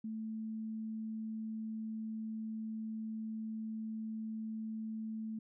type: tone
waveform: sine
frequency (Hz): 220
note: A3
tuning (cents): 0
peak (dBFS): -38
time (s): 0.04-5.39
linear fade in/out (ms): 5
effects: none